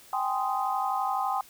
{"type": "chord", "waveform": "sine", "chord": "Ab major seventh", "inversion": "third", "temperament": "just", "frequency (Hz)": [778.7, 830.6, 1038.3, 1245.9], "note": ["G5", "Ab5", "C6", "Eb6"], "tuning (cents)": [-12, 0, -14, 2], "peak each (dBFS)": [-29, -33, -31, -33], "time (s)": [0.13, 1.41], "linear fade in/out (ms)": 2, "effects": ["white hiss -53 dBFS RMS until 1.49 s"]}